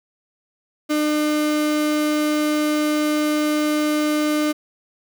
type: tone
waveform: 35% pulse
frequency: 301.6 Hz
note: D4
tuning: 46 cents sharp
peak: -16 dBFS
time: 0.89-4.53 s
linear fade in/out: 20 ms
effects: none